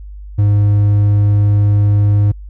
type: tone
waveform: triangle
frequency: 102.7 Hz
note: G#2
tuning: 19 cents flat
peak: -6 dBFS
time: 0.38-2.32 s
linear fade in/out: 10 ms
effects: added 50 Hz sine -28 dBFS peak until 2.49 s